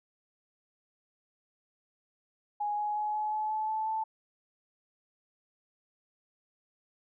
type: tone with pitch steps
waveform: sine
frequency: 830.6 / 837.3 / 844.1 / 851 / 857.9 / 864.9 / 871.9 / 879 Hz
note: G#5 / G#5 / G#5 / G#5 / A5 / A5 / A5 / A5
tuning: 0 / +14 / +28 / +42 / -44 / -30 / -16 / -2 cents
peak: -29 dBFS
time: 2.6-4.04 s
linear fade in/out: 10 ms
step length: 180 ms
effects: none